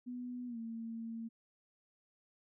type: tone with pitch glide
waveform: sine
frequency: 246.9 to 227.7 Hz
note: B3 to A#3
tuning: 0 to -40 cents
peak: -40 dBFS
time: 0.06-1.29 s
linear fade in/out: 20 ms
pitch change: -140 cents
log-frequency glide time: 0.47-0.58 s
effects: none